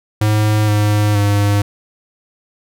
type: tone with pitch steps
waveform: square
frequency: 106.7 / 104.7 / 102 Hz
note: G#2 / G#2 / G#2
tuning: +47 / +15 / -31 cents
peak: -12 dBFS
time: 0.21-1.62 s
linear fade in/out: 5 ms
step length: 470 ms
effects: none